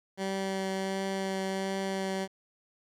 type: tone with vibrato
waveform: 15% pulse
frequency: 192.4 Hz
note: G3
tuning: 32 cents flat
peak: -24 dBFS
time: 0.17-2.28 s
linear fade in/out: 50 ms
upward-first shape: triangle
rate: 1.4 Hz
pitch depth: 11 cents each way
effects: low-pass 9000 Hz 12 dB/octave + 10-bit